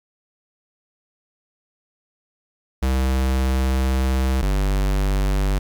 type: tone pair in turn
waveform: square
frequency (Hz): 65.41 / 48.76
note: C2 / G1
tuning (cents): 0 / -8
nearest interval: perfect fourth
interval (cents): 508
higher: first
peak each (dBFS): -18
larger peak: neither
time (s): 2.82-4.42 / 4.42-5.59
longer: first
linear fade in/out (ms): 10
effects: 10-bit